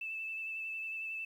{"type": "tone with vibrato", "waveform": "sine", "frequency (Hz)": 2637, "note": "E7", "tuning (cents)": 0, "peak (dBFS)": -37, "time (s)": [0.01, 1.25], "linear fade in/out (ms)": 5, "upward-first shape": "sine", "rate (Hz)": 11, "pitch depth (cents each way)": 17, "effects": ["11-bit"]}